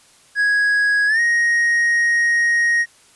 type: tone with pitch glide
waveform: triangle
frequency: 1661.2 to 1875.4 Hz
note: G#6 to A#6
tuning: 0 to +10 cents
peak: -12 dBFS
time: 0.35-2.86 s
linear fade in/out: 50 ms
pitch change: +210 cents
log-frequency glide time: 1.07-1.2 s
effects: white hiss -51 dBFS RMS until 3.15 s + resampled to 24000 Hz